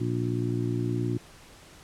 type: harmonic tone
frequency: 59.2 Hz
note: A#1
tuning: 27 cents sharp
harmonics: 2 / 3 / 4 / 5 / 6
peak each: -28 / -36 / -36 / -32 / -33 dBFS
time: 0-1.18 s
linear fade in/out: 10 ms
effects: pink hiss -51 dBFS RMS until 1.83 s + low-pass 10000 Hz 12 dB/octave